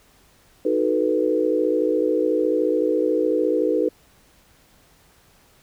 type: chord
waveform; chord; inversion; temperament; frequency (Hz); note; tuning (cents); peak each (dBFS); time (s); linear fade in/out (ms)
sine; B dominant seventh; first; equal; 311.1 / 370 / 440 / 493.9; D#4 / F#4 / A4 / B4; 0 / 0 / 0 / 0; -23 / -25 / -23 / -22; 0.65-3.89; 5
effects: pink hiss -56 dBFS RMS until 5.62 s